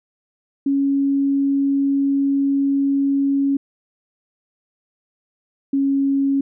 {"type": "tone pair in turn", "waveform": "sine", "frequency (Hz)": [277.2, 275.4], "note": ["C#4", "C#4"], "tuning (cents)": [0, -11], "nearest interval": "unison", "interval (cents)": 11, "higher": "first", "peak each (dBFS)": -15, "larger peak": "neither", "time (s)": [[0.66, 3.57], [5.73, 6.41]], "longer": "first", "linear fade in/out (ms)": 5, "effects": []}